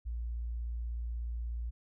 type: tone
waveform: sine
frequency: 58.27 Hz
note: A#1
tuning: in tune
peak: -34 dBFS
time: 0.05-1.71 s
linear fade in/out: 20 ms
effects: none

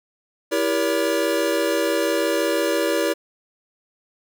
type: chord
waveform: square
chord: E diminished seventh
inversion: none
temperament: just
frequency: 329.6 / 395.6 / 474.7 / 569.6 Hz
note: E4 / G4 / Bb4 / Db5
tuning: 0 / +16 / +31 / +47 cents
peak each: -25 / -27 / -26 / -24 dBFS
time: 0.51-3.14 s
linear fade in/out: 20 ms
effects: none

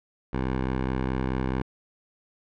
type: tone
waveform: 10% pulse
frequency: 64.7 Hz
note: C2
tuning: 19 cents flat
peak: -17 dBFS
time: 0.33-1.62 s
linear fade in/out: 5 ms
effects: low-pass 2000 Hz 12 dB/octave

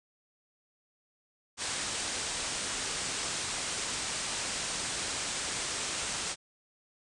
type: low-pass noise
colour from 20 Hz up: white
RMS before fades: -35 dBFS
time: 1.57-6.36 s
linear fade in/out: 50 ms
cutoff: 9200 Hz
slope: 96 dB/octave
effects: none

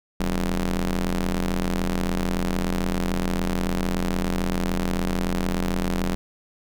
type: ring-modulated tone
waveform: sawtooth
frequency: 86.9 Hz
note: F2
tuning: 8 cents flat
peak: -15 dBFS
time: 0.2-6.15 s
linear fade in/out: 0 ms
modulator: 105 Hz
effects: none

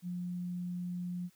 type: tone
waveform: sine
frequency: 177.8 Hz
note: F3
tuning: 31 cents sharp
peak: -35 dBFS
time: 0.02-1.3 s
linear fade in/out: 50 ms
effects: white hiss -68 dBFS RMS until 1.35 s + high-pass 60 Hz 12 dB/octave

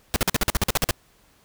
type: noise bursts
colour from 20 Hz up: pink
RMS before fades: -20 dBFS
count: 12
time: 0.14-0.909 s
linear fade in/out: 0 ms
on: 21 ms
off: 47 ms
effects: pink hiss -59 dBFS RMS until 1.44 s

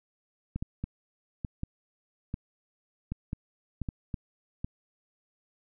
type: clicks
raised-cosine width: 5 ms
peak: -20 dBFS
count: 12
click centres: 0.56 / 0.625 / 0.84 / 1.448 / 1.634 / 2.341 / 3.12 / 3.331 / 3.817 / 3.888 / 4.142 / 4.645 s
effects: none

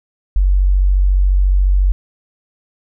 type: tone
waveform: sine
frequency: 47.11 Hz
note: F#1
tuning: 32 cents sharp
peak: -9 dBFS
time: 0.36-1.92 s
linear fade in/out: 0 ms
effects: none

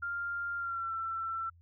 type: tone with pitch glide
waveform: sine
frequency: 1396.9 to 1341.5 Hz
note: F6 to E6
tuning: 0 to +30 cents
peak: -33 dBFS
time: 0.02-1.5 s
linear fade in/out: 10 ms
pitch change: -70 cents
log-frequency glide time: 0.57-0.91 s
effects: added 85 Hz sine -57 dBFS peak until 1.61 s

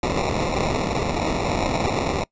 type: noise with sample-and-hold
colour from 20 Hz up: white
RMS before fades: -23 dBFS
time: 0.03-2.24 s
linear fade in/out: 2 ms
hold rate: 1575 Hz
effects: noise-tail reverb RT60 0.1 s tail -23 dB re dry + resampled to 16000 Hz

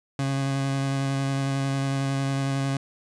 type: tone with vibrato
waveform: 30% pulse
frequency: 136.7 Hz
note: C#3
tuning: 24 cents flat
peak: -21 dBFS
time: 0.19-2.77 s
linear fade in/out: 2 ms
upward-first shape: square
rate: 11 Hz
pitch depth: 10 cents each way
effects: resampled to 22050 Hz

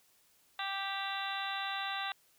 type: harmonic tone with a mistuned harmonic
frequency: 392 Hz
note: G4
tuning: in tune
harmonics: 2 / 3 / 4 / 5 / 6 / 7 / 8 / 9 / 10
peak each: -40 / -42 / -42 / -44 / -53 / -44 / -53 / -43 / -44 dBFS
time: 0.59-2.12 s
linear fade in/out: 2 ms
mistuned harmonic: 6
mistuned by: -17 cents
effects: white hiss -68 dBFS RMS until 2.38 s

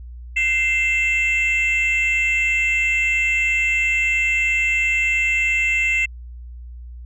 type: tone pair together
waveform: sine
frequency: 2093 / 2670 Hz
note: C7 / E7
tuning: 0 / +22 cents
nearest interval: major third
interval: 422 cents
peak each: -17 dBFS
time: 0.36-6.06 s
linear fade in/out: 10 ms
effects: tanh soft clip ceiling -13 dBFS + added 60 Hz sine -33 dBFS peak until 7.05 s

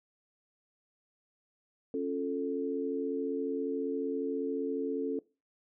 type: chord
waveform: sine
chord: Db augmented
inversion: none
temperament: equal with one note detuned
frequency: 274.6 / 349.2 / 440 Hz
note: Db4 / F4 / A4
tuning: -16 / 0 / 0 cents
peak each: -34 / -39 / -33 dBFS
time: 1.94-5.19 s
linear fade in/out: 2 ms
effects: noise-tail reverb RT60 0.3 s tail -21 dB re dry

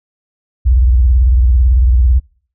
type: tone with vibrato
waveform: sine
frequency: 61.74 Hz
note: B1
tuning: in tune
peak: -6 dBFS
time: 0.65-2.2 s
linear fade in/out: 20 ms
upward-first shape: sine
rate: 18 Hz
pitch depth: 240 cents each way
effects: noise-tail reverb RT60 0.5 s tail -25 dB re dry

